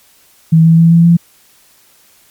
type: tone with pitch steps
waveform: sine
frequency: 162 / 163.98 / 165.98 / 168 / 170.05 Hz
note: E3 / E3 / E3 / E3 / F3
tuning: -30 / -9 / +12 / +33 / -46 cents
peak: -3 dBFS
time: 0.52-1.17 s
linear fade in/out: 10 ms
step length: 130 ms
effects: white hiss -48 dBFS RMS until 2.3 s + MP3 96 kbps